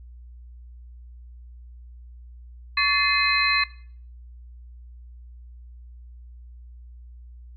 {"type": "tone cluster", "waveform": "sine", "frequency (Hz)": [1127, 1744, 2082, 2531, 4083], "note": ["C#6", "A6", "C7", "D#7", "C8"], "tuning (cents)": [28, -16, -9, 29, -43], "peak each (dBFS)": [-25, -26, -25, -24, -25], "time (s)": [2.77, 3.64], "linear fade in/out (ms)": 5, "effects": ["noise-tail reverb RT60 0.5 s tail -18 dB re dry", "added 60 Hz sine -41 dBFS peak until 7.56 s"]}